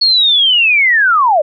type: linear sweep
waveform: sine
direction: down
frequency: 4385 to 558 Hz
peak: -7 dBFS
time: 0.01-1.42 s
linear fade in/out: 10 ms
effects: none